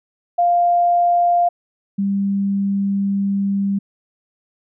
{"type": "tone pair in turn", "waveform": "sine", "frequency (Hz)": [698.5, 198.12], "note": ["F5", "G3"], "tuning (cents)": [0, 19], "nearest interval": "octave + minor seventh", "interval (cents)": 2181, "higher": "first", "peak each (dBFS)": [-12, -16], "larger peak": "first", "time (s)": [[0.38, 1.49], [1.98, 3.79]], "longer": "second", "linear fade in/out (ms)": 10, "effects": []}